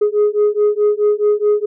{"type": "beating tone pair", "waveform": "sine", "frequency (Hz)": [415.3, 420], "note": ["G#4", "G#4"], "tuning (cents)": [0, 19], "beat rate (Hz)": 4.7, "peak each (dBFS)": -13, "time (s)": [0.01, 1.66], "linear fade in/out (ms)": 10, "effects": ["tanh soft clip ceiling -8 dBFS"]}